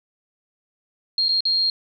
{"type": "tone with dropouts", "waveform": "sine", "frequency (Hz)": 4228, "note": "C8", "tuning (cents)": 17, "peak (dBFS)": -17, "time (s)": [1.18, 1.7], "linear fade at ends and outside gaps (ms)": 2, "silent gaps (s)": [[1.284, 1.29], [1.406, 1.453]], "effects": []}